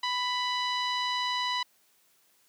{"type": "tone with low-pass filter", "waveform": "sawtooth", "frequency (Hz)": 992, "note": "B5", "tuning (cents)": 7, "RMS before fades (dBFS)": -30, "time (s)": [0.03, 1.63], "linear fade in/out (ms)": 5, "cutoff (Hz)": 4000, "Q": 2.8, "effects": ["white hiss -66 dBFS RMS until 2.48 s", "high-pass 150 Hz 12 dB/octave"]}